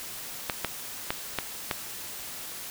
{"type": "clicks", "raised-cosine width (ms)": 0.3, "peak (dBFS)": -10, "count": 5, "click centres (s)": [0.498, 0.647, 1.105, 1.387, 1.712], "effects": ["white hiss -39 dBFS RMS until 2.7 s"]}